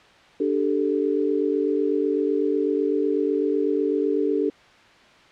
sine chord, D suspended fourth, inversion none, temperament equal, 293.7 / 392 / 440 Hz, D4 / G4 / A4, 0 / 0 / 0 cents, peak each -24 dBFS, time 0.4-4.5 s, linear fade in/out 5 ms, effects white hiss -51 dBFS RMS until 5.31 s + low-pass 3000 Hz 12 dB/octave

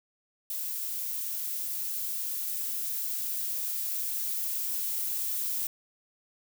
violet noise with level ramp, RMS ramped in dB -34 to -31 dBFS, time 0.5-5.67 s, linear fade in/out 2 ms, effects none

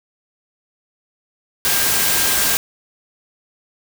sine tone in noise, 1600 Hz, G6, 35 cents sharp, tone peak -28 dBFS, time 1.65-2.57 s, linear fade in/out 0 ms, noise white, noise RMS -17 dBFS, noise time 1.65-2.57 s, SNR -14 dB, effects none

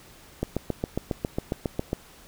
click train, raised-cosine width 2 ms, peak -12 dBFS, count 12, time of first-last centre 0.43-1.931 s, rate 7.33 Hz, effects pink hiss -51 dBFS RMS until 2.27 s

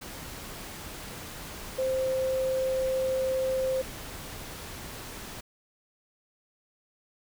sine tone in noise, 523.3 Hz, C5, in tune, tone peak -25 dBFS, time 1.78-3.82 s, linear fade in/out 10 ms, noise pink, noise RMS -41 dBFS, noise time 0.01-5.41 s, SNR +13 dB, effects none

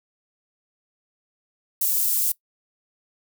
white high-pass noise, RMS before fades -22 dBFS, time 1.81-2.32 s, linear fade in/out 5 ms, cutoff 9500 Hz, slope 12 dB/octave, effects noise-tail reverb RT60 0.1 s tail -21 dB re dry

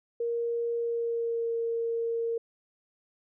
sine tone with pitch glide, 468.6 to 461.6 Hz, A#4 to A#4, +9 to -17 cents, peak -27 dBFS, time 0.2-2.38 s, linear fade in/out 5 ms, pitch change -26 cents, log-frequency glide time 0.75-1.54 s, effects none

